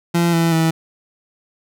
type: tone with pitch steps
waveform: 30% pulse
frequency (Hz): 170.7 / 166.51 / 162.43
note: F3 / E3 / E3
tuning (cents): -39 / +18 / -25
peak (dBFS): -11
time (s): 0.14-0.71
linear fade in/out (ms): 10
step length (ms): 190
effects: none